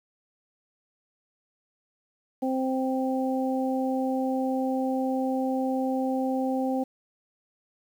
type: harmonic tone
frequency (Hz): 261.6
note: C4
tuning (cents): 0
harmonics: 1 / 2 / 3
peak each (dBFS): -26 / -30 / -32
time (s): 2.42-6.84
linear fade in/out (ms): 10
effects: 9-bit